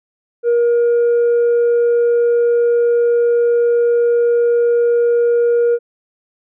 sine tone with tanh clipping, 473.9 Hz, A#4, 28 cents sharp, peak -11 dBFS, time 0.43-5.79 s, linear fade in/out 50 ms, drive 1 dB, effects none

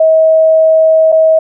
sine tone with dropouts, 639 Hz, D#5, 46 cents sharp, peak -4 dBFS, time 0-1.39 s, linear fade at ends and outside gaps 5 ms, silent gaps 1.12-1.124 s, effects none

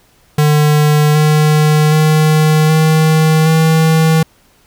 square tone with pitch steps, 150 / 152.45 / 154.93 / 157.46 / 160.02 Hz, D3 / D#3 / D#3 / D#3 / D#3, +37 / -35 / -7 / +21 / +49 cents, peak -8 dBFS, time 0.38-4.23 s, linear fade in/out 5 ms, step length 770 ms, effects pink hiss -51 dBFS RMS until 4.66 s

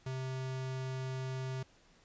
square tone, 130.81 Hz, C3, in tune, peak -37 dBFS, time 0.06-1.63 s, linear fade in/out 5 ms, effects pink hiss -65 dBFS RMS until 2.04 s + resampled to 16000 Hz

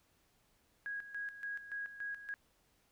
sine tone with tremolo, 1649 Hz, G#6, 13 cents flat, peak -38 dBFS, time 0.86-2.34 s, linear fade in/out 0 ms, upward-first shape square, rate 3.5 Hz, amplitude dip 70%, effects pink hiss -73 dBFS RMS until 2.91 s

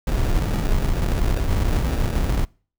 brown noise with sample-and-hold, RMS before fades -20 dBFS, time 0.07-2.45 s, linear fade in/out 5 ms, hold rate 1050 Hz, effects noise-tail reverb RT60 0.4 s tail -25 dB re dry

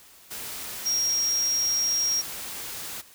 sine tone in noise, 5610 Hz, F8, 7 cents sharp, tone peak -22 dBFS, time 0.85-2.22 s, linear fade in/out 20 ms, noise white, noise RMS -36 dBFS, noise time 0.3-3.02 s, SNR +11 dB, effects white hiss -52 dBFS RMS until 3.14 s

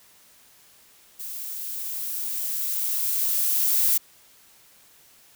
violet noise with level ramp, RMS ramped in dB -35 to -20 dBFS, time 1.19-3.98 s, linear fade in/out 10 ms, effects white hiss -55 dBFS RMS until 5.35 s

